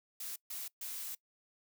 blue noise bursts at uneven times, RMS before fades -42 dBFS, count 3, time 0.2-0.36 / 0.5-0.68 / 0.81-1.15 s, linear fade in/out 5 ms, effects noise-tail reverb RT60 0.1 s tail -22 dB re dry

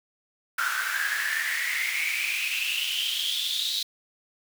pink noise with high-pass filter sweep, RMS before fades -28 dBFS, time 0.58-3.83 s, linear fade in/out 5 ms, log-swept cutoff 1400 to 3900 Hz, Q 9.2, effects none

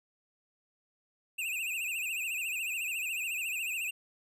square tone with vibrato, 2609 Hz, E7, 18 cents flat, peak -33 dBFS, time 1.38-3.91 s, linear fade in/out 10 ms, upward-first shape triangle, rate 14 Hz, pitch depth 140 cents each way, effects none

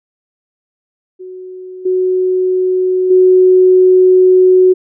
sine tone with level steps, 369.7 Hz, F#4, 1 cent flat, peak -26 / -10 / -4 dBFS, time 1.19-4.74 s, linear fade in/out 20 ms, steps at 1.85 / 3.1 s, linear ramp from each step 10 ms, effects none

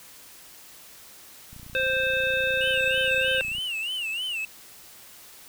click train, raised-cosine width 5 ms, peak -33 dBFS, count 62, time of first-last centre 1.53-3.584 s, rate 29.7 Hz
harmonic tone, 523.3 Hz, C5, in tune, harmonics 1 / 3 / 5 / 7, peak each -27 / -26 / -27 / -33 dBFS, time 1.75-3.41 s, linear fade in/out 0 ms
triangle tone with vibrato, 2815 Hz, F7, 13 cents sharp, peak -26 dBFS, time 2.61-4.45 s, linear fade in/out 2 ms, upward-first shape sine, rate 3.2 Hz, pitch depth 150 cents each way
effects white hiss -48 dBFS RMS until 5.48 s

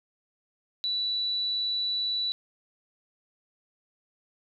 sine tone, 3951 Hz, B7, in tune, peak -26 dBFS, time 0.84-2.32 s, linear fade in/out 0 ms, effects none

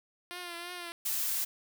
5% pulse tone with vibrato, 349.2 Hz, F4, in tune, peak -28 dBFS, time 0.31-0.92 s, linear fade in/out 0 ms, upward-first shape triangle, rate 3 Hz, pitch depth 53 cents each way
blue noise, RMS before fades -32 dBFS, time 1.05-1.45 s, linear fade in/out 10 ms
effects none

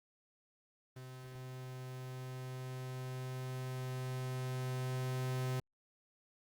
45% pulse tone with level ramp, 128.6 Hz, C3, 30 cents flat, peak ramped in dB -46 to -34 dBFS, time 0.96-5.6 s, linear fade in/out 5 ms, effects Opus 32 kbps

